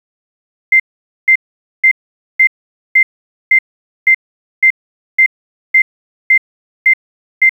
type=tone bursts; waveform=sine; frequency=2086 Hz; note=C7; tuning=6 cents flat; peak=-4 dBFS; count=13; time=0.72-7.494 s; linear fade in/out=5 ms; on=78 ms; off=480 ms; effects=7-bit